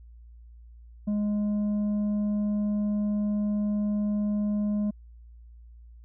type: tone with tanh clipping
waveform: sine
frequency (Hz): 207.7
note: G#3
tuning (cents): 0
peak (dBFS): -25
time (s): 1.07-4.91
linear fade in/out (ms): 10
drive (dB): 5
effects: added 58 Hz sine -46 dBFS peak until 6.04 s